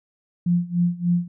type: tone with tremolo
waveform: sine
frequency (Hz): 174.61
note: F3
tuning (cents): 0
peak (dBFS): -15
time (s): 0.46-1.28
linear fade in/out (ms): 5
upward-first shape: sine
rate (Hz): 3.4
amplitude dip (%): 90
effects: none